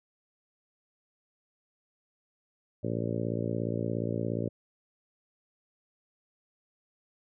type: harmonic tone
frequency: 57.1 Hz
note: A#1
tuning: 35 cents flat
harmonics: 2 / 3 / 4 / 5 / 6 / 7 / 8 / 9 / 10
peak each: -34 / -36 / -37 / -38 / -39 / -39 / -40 / -41 / -41 dBFS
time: 2.83-4.49 s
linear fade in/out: 10 ms
effects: none